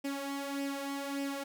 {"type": "tone with flanger", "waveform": "sawtooth", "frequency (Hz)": 278.4, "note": "C#4", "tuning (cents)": 8, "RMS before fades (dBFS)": -37, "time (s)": [0.04, 1.44], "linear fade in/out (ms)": 10, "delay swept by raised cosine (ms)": [0.37, 2.67], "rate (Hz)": 1.7, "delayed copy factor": 0.6, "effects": []}